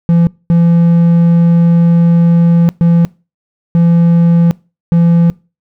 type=tone bursts at uneven times; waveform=triangle; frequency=169.5 Hz; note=E3; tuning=49 cents sharp; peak=-3 dBFS; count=5; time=0.09-0.27 / 0.5-2.69 / 2.81-3.05 / 3.75-4.51 / 4.92-5.3 s; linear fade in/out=0 ms; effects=noise-tail reverb RT60 0.3 s tail -23 dB re dry